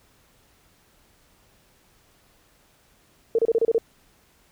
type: tone bursts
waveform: sine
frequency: 456 Hz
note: A#4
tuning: 38 cents flat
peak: -16 dBFS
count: 7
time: 3.35-3.782 s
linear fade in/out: 2 ms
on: 36 ms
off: 30 ms
effects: pink hiss -60 dBFS RMS until 4.51 s